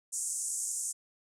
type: band-pass noise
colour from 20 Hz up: white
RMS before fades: -35 dBFS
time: 0.12-0.93 s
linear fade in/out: 20 ms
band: 6600 to 9400 Hz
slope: 48 dB/octave
effects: none